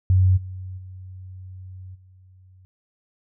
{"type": "tone with level steps", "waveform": "sine", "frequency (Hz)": 93, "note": "F#2", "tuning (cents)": 9, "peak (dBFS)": [-13, -31, -36, -48], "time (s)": [0.1, 2.65], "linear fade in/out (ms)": 0, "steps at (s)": [0.36, 0.77, 1.94], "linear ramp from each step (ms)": 20, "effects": []}